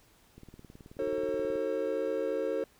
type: click train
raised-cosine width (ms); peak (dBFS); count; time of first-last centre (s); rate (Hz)
3; -36; 23; 0.38-1.556; 18.7
type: chord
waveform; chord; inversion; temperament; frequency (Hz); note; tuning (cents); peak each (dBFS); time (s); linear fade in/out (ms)
triangle; D# diminished seventh; none; just; 311.1 / 373.4 / 448 / 537.6; D#4 / F#4 / A4 / C5; 0 / +16 / +31 / +47; -36 / -36 / -31 / -31; 0.99-2.64; 2
effects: pink hiss -63 dBFS RMS until 2.79 s